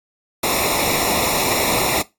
pink noise with comb filter, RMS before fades -19 dBFS, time 0.43-2.02 s, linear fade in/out 5 ms, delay 0.64 ms, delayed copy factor -0.85, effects noise-tail reverb RT60 0.2 s tail -18 dB re dry + AAC 64 kbps

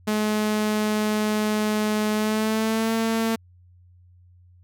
sawtooth tone with pitch glide, 213 to 225.3 Hz, G#3 to A3, +44 to +41 cents, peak -17 dBFS, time 0.07-3.36 s, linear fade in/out 10 ms, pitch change +97 cents, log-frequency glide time 2.13-2.94 s, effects added 89 Hz sine -50 dBFS peak until 4.63 s

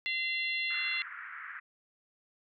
harmonic tone, 687 Hz, F5, 29 cents flat, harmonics 3 / 4 / 5 / 6, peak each -33 / -35 / -40 / -41 dBFS, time 0.06-1.02 s, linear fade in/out 0 ms
pink band-pass noise, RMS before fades -44 dBFS, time 0.7-1.6 s, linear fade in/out 10 ms, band 1300 to 2000 Hz, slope 48 dB/octave
effects none

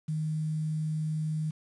sine tone with quantisation, 155.56 Hz, D#3, in tune, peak -28 dBFS, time 0.08-1.51 s, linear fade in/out 10 ms, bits 9, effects resampled to 24000 Hz

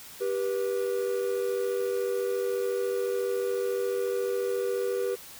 triangle tone pair together, 392 / 486.1 Hz, G4 / B4, 0 / -28 cents, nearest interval major third, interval 372 cents, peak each -27 / -27 dBFS, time 0.2-5.16 s, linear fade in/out 20 ms, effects white hiss -46 dBFS RMS until 5.39 s

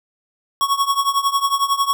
square tone with tremolo, 1108.7 Hz, C#6, in tune, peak -13 dBFS, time 0.61-1.93 s, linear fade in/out 0 ms, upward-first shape triangle, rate 11 Hz, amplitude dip 90%, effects none

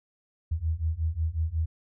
sine beating tone pair, 77.78 / 83.28 Hz, D#2 / E2, 0 / +18 cents, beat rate 5.5 Hz, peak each -29 / -28 dBFS, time 0.51-1.66 s, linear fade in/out 10 ms, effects none

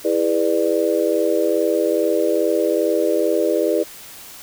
sine chord, E dominant seventh, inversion none, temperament just, 329.6 / 412 / 494.4 / 593.3 Hz, E4 / G#4 / B4 / D5, 0 / -14 / +2 / +18 cents, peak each -21 dBFS, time 0.04-3.84 s, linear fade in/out 20 ms, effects white hiss -39 dBFS RMS until 4.42 s

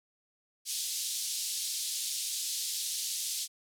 pink band-pass noise, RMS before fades -35 dBFS, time 0.65-3.48 s, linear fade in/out 50 ms, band 3800 to 12000 Hz, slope 24 dB/octave, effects none

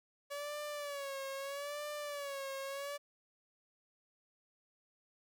sawtooth tone with vibrato, 567 Hz, C#5, 39 cents sharp, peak -36 dBFS, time 0.3-2.98 s, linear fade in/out 20 ms, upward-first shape sine, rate 0.78 Hz, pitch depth 79 cents each way, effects none

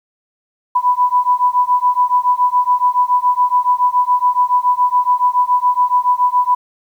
sine beating tone pair, 987.8 / 994.9 Hz, B5 / B5, 0 / +12 cents, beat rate 7.1 Hz, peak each -14 dBFS, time 0.75-6.55 s, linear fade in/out 10 ms, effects 8-bit

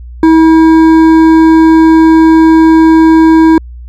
triangle tone with hard clipping, 322.1 Hz, E4, 40 cents flat, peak -3 dBFS, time 0.23-3.58 s, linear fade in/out 2 ms, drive 13 dB, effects added 60 Hz sine -24 dBFS peak until 3.88 s

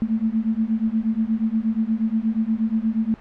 sine beating tone pair, 217.9 / 226.3 Hz, A3 / A3, -17 / +49 cents, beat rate 8.4 Hz, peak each -22 dBFS, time 0.02-3.14 s, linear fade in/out 0 ms, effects pink hiss -46 dBFS RMS until 3.2 s + low-pass 2000 Hz 12 dB/octave

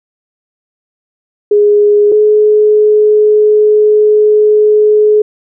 sine tone pair in turn, 414.5 / 423.9 Hz, G#4 / G#4, -3 / +35 cents, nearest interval unison, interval 38 cents, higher second, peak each -4 dBFS, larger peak neither, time 1.51-2.12 / 2.12-5.22 s, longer second, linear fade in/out 5 ms, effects none

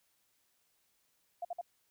sine tone bursts, 698.5 Hz, F5, in tune, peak -35 dBFS, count 3, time 1.42-1.613 s, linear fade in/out 5 ms, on 29 ms, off 53 ms, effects white hiss -75 dBFS RMS until 1.9 s

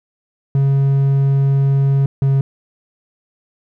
triangle tone pair in turn, 137.6 / 136.41 Hz, C#3 / C#3, -12 / -27 cents, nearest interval unison, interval 15 cents, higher first, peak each -9 dBFS, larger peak neither, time 0.55-2.06 / 2.22-2.41 s, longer first, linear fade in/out 2 ms, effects none

